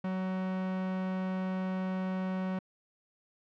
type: tone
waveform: 45% pulse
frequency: 187 Hz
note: F#3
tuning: 19 cents sharp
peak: -31 dBFS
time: 0.04-2.59 s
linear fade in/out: 5 ms
effects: low-pass 2000 Hz 12 dB/octave